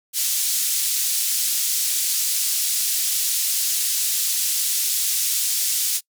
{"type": "band-pass noise", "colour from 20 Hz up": "white", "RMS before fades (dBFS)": -22, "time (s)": [0.13, 6.01], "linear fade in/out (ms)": 50, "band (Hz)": [4300, 13000], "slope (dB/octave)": 12, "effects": ["noise-tail reverb RT60 0.1 s tail -24 dB re dry"]}